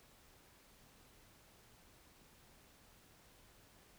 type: silence
effects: pink hiss -65 dBFS RMS until 3.98 s